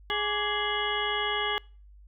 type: harmonic tone with a mistuned harmonic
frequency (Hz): 417.1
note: G#4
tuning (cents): +7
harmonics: 1 / 2 / 3 / 4 / 5 / 7 / 8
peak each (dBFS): -34 / -34 / -34 / -34 / -34 / -34 / -34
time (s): 0.1-1.58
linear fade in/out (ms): 0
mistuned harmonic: 3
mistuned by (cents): -120
effects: noise-tail reverb RT60 0.4 s tail -26 dB re dry + added 50 Hz sine -49 dBFS peak until 2.07 s